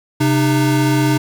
square tone pair together, 132.8 / 304.4 Hz, C3 / D#4, +26 / -38 cents, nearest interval octave + major second, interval 1436 cents, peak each -16 dBFS, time 0.2-1.18 s, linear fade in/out 10 ms, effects 8-bit

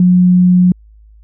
sine tone, 180.4 Hz, F#3, 44 cents flat, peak -5 dBFS, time 0-0.72 s, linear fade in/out 2 ms, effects added 53 Hz sine -39 dBFS peak until 1.23 s

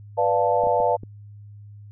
sine chord, B half-diminished seventh, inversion none, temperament equal, 493.9 / 587.3 / 698.5 / 880 Hz, B4 / D5 / F5 / A5, 0 / 0 / 0 / 0 cents, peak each -23 dBFS, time 0.17-0.97 s, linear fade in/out 20 ms
clicks, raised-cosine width 3 ms, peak -24 dBFS, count 4, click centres 0.637 / 0.67 / 0.803 / 1.034 s
effects added 103 Hz sine -40 dBFS peak until 1.91 s

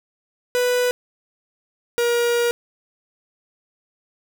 45% pulse tone pair in turn, 494.2 / 475.4 Hz, B4 / A#4, +1 / +34 cents, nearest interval minor second, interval 67 cents, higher first, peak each -17 dBFS, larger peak neither, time 0.55-0.91 / 1.98-2.51 s, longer second, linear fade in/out 0 ms, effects 9-bit

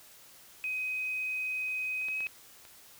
sine tone with pitch glide, 2517 to 2545 Hz, D#7 to D#7, +19 to +39 cents, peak -31 dBFS, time 0.64-2.27 s, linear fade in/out 0 ms, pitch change +20 cents, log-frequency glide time 2-2.15 s
clicks, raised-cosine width 0.3 ms, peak -40 / -39 / -30 / -30 / -32 / -37 dBFS, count 6, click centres 1.684 / 2.015 / 2.085 / 2.206 / 2.266 / 2.652 s
effects white hiss -55 dBFS RMS until 2.99 s

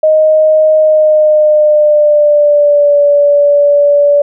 sine tone with pitch glide, 622.3 to 577.3 Hz, D#5 to D5, 0 to -30 cents, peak -4 dBFS, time 0.03-4.22 s, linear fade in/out 5 ms, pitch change -130 cents, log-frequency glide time 0.77-2.99 s, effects none

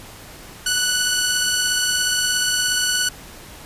10% pulse beating tone pair, 1480 / 1497 Hz, F#6 / F#6, 0 / +20 cents, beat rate 17 Hz, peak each -10 / -18 dBFS, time 0.66-3.09 s, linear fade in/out 5 ms, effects pink hiss -40 dBFS RMS until 3.65 s + resampled to 32000 Hz

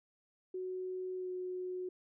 sine tone with pitch glide, 370 to 365.8 Hz, F#4 to F#4, 0 to -20 cents, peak -37 dBFS, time 0.54-1.89 s, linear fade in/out 5 ms, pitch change -20 cents, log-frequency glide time 1.16-1.3 s, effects none

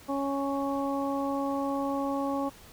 harmonic tone, 277.2 Hz, C#4, in tune, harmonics 1 / 2 / 3 / 4, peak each -30 / -33 / -35 / -36 dBFS, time 0.08-2.5 s, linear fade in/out 20 ms, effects pink hiss -52 dBFS RMS until 2.72 s

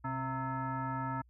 sine tone with frequency modulation, 523.3 Hz, C5, in tune, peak -33 dBFS, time 0.04-1.22 s, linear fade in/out 10 ms, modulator 395 Hz, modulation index 2.3, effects added 60 Hz sine -60 dBFS peak until 1.29 s

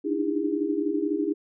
sine tone cluster, 294.5 / 306.4 / 330.6 / 404.7 Hz, D4 / D#4 / E4 / G#4, +5 / -27 / +5 / -45 cents, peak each -29 dBFS, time 0.04-1.34 s, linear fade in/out 20 ms, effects none

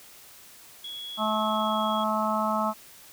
sine tone with pitch glide, 3348 to 3313 Hz, G#7 to G#7, +13 to -5 cents, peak -35 dBFS, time 0.84-2.04 s, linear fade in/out 5 ms, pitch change -18 cents, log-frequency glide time 1.16-1.8 s
harmonic tone, 216 Hz, A3, 32 cents flat, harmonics 1 / 3 / 4 / 5 / 6, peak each -30 / -30 / -30 / -30 / -30 dBFS, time 1.17-2.74 s, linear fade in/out 50 ms
effects white hiss -50 dBFS RMS until 3.12 s

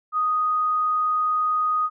sine tone, 1244.5 Hz, D#6, in tune, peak -19 dBFS, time 0.12-1.9 s, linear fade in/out 50 ms, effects none

